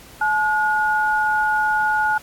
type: tone pair together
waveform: sine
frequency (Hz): 857.4 / 1442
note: A5 / F#6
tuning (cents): -45 / -45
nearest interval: major sixth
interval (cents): 900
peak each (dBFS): -19 / -19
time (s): 0.21-2.18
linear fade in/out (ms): 5
effects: pink hiss -44 dBFS RMS until 2.22 s + AAC 64 kbps